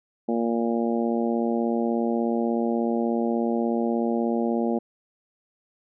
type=harmonic tone; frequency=116.54 Hz; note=A#2; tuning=in tune; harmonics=2 / 3 / 4 / 5 / 6 / 7; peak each=-24 / -28 / -30 / -32 / -34 / -35 dBFS; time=0.28-4.79 s; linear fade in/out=10 ms; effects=none